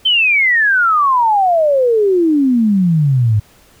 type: exponential sweep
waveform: sine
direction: down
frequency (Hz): 3136 to 101.7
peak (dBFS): -9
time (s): 0.05-3.4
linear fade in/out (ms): 10
effects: pink hiss -48 dBFS RMS until 3.8 s